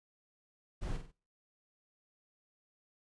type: noise with echo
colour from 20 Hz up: brown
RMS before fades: -37 dBFS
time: 0.81-0.98 s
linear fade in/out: 20 ms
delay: 47 ms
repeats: 3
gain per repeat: -7 dB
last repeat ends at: 1.121 s
effects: noise-tail reverb RT60 0.4 s tail -25 dB re dry + resampled to 22050 Hz